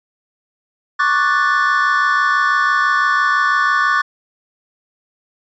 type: chord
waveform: triangle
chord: D major seventh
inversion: third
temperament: equal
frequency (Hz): 1108.7 / 1174.7 / 1480 / 1760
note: C#6 / D6 / F#6 / A6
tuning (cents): 0 / 0 / 0 / 0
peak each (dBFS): -16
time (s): 0.99-4.02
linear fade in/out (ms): 10
effects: tanh soft clip ceiling -3 dBFS + resampled to 16000 Hz